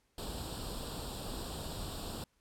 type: noise with comb filter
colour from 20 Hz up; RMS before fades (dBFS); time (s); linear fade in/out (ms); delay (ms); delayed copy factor
pink; -41; 0.18-2.24; 2; 0.24; +0.8
effects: pink hiss -75 dBFS RMS until 2.4 s + low-pass 12000 Hz 12 dB/octave